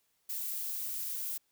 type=noise; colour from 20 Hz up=violet; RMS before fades=-37 dBFS; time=0.29-1.38 s; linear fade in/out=10 ms; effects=white hiss -75 dBFS RMS until 1.51 s